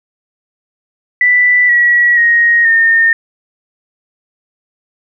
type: tone with pitch steps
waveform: sine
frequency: 1978 / 1926.1 / 1875.6 / 1826.5 Hz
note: B6 / B6 / A#6 / A#6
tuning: +2 / -44 / +10 / -36 cents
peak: -6 dBFS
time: 1.21-3.13 s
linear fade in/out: 2 ms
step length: 480 ms
effects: none